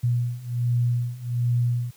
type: beating tone pair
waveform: sine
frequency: 120 / 121.3 Hz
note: B2 / B2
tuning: -49 / -31 cents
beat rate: 1.3 Hz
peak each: -25 / -23 dBFS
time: 0.03-1.91 s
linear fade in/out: 10 ms
effects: white hiss -55 dBFS RMS until 1.96 s + high-pass 60 Hz 12 dB/octave